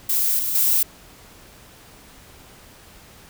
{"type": "noise with level steps", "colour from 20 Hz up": "violet", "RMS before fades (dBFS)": [-20, -24, -18], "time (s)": [0.09, 0.83], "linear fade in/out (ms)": 5, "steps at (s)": [0.39, 0.55], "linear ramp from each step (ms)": 2, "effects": ["pink hiss -47 dBFS RMS until 3.29 s"]}